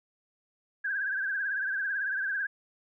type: tone with vibrato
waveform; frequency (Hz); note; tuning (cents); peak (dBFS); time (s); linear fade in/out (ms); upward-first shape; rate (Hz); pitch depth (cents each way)
sine; 1594; G6; +28; -28; 0.84-2.47; 10; triangle; 18; 100
effects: none